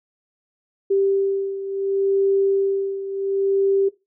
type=beating tone pair; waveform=sine; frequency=392 / 392.7 Hz; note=G4 / G4; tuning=0 / +3 cents; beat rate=0.7 Hz; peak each=-19 / -24 dBFS; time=0.9-3.89 s; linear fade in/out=10 ms; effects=noise-tail reverb RT60 0.2 s tail -17 dB re dry

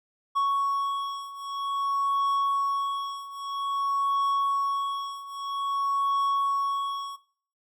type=beating tone pair; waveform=triangle; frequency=1111 / 1111.51 Hz; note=C#6 / C#6; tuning=+4 / +4 cents; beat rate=0.51 Hz; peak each=-27 / -24 dBFS; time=0.35-7.17 s; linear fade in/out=20 ms; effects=noise-tail reverb RT60 0.5 s tail -19 dB re dry

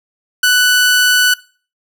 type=tone; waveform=sawtooth; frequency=1488 Hz; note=F#6; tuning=9 cents sharp; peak=-5 dBFS; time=0.43-1.34 s; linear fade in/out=5 ms; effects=noise-tail reverb RT60 0.4 s tail -21 dB re dry

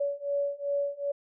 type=beating tone pair; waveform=sine; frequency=566 / 568.6 Hz; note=C#5 / C#5; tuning=+36 / +44 cents; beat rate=2.6 Hz; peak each=-31 / -30 dBFS; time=0-1.12 s; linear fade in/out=10 ms; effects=none

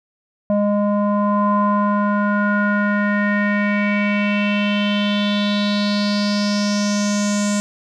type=tone with low-pass filter sweep; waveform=square; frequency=205.5 Hz; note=G#3; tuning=18 cents flat; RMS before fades=-18 dBFS; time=0.5-7.6 s; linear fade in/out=0 ms; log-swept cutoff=730 to 7500 Hz; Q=5.1; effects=none

